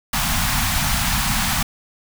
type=band-stop noise; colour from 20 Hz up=pink; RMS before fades=-20 dBFS; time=0.13-1.63 s; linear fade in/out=5 ms; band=250 to 710 Hz; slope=48 dB/octave; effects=none